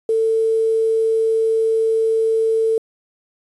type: tone with quantisation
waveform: sine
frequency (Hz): 446.7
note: A4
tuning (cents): +26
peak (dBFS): -14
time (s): 0.09-2.78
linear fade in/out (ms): 2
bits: 7
effects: resampled to 24000 Hz

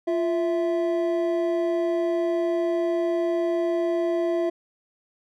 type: tone pair together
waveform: triangle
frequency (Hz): 346.3 / 659.3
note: F4 / E5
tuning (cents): -15 / 0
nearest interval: major seventh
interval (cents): 1115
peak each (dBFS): -21 / -24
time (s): 0.07-4.5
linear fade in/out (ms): 10
effects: none

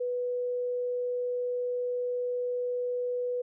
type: tone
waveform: sine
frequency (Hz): 492.7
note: B4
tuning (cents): -4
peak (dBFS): -28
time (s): 0-3.42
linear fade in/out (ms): 10
effects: none

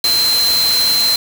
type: tone in noise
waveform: sine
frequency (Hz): 4107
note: C8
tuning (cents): -33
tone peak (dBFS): -12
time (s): 0.04-1.16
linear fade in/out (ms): 2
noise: white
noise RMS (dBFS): -20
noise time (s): 0.04-1.16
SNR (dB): +5
effects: none

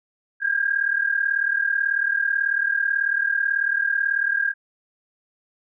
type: tone pair together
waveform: sine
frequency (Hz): 1595.8 / 1634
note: G6 / G#6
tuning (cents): +30 / -29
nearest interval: unison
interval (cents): 41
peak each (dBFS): -22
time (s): 0.4-4.54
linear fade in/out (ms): 50
effects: none

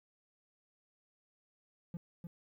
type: tone with echo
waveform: triangle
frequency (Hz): 171.7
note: F3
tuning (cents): -29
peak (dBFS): -36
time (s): 1.94-1.97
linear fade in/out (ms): 2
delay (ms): 300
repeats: 1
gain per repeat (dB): -4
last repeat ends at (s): 2.27
effects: 12-bit

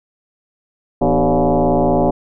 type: tone with frequency modulation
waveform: sine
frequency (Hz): 164.81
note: E3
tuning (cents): 0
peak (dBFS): -11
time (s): 1.01-2.11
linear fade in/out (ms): 10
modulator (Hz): 137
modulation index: 4.7
effects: none

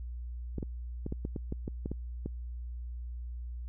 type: clicks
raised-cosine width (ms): 3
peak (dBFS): -22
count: 11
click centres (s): 0.583 / 0.628 / 1.064 / 1.124 / 1.251 / 1.362 / 1.524 / 1.679 / 1.859 / 1.916 / 2.26
effects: added 60 Hz sine -37 dBFS peak until 3.68 s

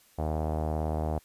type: tone with low-pass filter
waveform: sawtooth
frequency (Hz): 77.78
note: D#2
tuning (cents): 0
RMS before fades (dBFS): -30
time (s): 0.18-1.19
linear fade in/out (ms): 10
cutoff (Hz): 720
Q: 3.3
effects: white hiss -61 dBFS RMS until 1.24 s + resampled to 32000 Hz

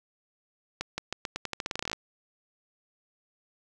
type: accelerating click train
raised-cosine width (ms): 0.2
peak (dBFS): -14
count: 18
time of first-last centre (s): 0.81-1.931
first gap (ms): 170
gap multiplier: 0.86
effects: none

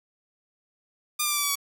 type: tone with pitch steps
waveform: 5% pulse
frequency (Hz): 1205 / 1189.8 / 1174.8 / 1159.9 / 1145.3 / 1130.8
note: D6 / D6 / D6 / D6 / D6 / C#6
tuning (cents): +44 / +22 / 0 / -22 / -44 / +34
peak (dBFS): -12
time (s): 1.19-1.556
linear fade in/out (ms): 10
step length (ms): 61
effects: none

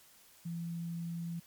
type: tone with quantisation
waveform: sine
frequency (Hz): 168.8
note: E3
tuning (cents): +41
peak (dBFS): -36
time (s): 0.45-1.4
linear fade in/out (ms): 10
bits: 11
effects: white hiss -61 dBFS RMS until 1.46 s + MP3 96 kbps

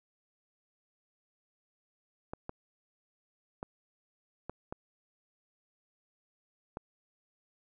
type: clicks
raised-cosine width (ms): 1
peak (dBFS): -24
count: 6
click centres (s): 2.335 / 2.494 / 3.629 / 4.496 / 4.725 / 6.771
effects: none

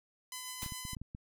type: tone with tremolo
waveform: 5% pulse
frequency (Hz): 1012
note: B5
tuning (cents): +42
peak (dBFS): -28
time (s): 0.32-0.95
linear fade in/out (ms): 2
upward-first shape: sine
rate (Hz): 7.2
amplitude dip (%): 25
type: noise with exponential decay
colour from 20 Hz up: white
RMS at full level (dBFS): -39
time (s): 0.62-0.78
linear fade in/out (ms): 0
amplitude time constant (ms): 34
type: clicks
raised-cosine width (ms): 5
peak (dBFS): -31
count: 8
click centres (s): 0.631 / 0.662 / 0.722 / 0.852 / 0.933 / 0.968 / 1.016 / 1.149
effects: none

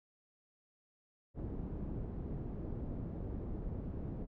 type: low-pass noise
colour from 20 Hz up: pink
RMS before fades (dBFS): -41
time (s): 1.34-4.27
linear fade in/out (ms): 50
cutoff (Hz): 340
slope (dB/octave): 12
effects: none

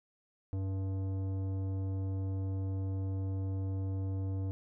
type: tone with tanh clipping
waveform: sine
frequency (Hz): 96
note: G2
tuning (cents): -36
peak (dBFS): -34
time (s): 0.53-4.51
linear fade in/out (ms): 0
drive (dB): 13
effects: none

